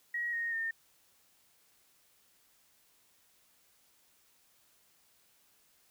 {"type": "tone with pitch steps", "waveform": "sine", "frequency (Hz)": [1902, 1860.7, 1820.3], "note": ["A#6", "A#6", "A#6"], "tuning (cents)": [34, -4, -42], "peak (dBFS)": -32, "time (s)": [0.14, 0.71], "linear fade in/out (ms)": 5, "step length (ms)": 190, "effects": ["white hiss -68 dBFS RMS until 5.9 s"]}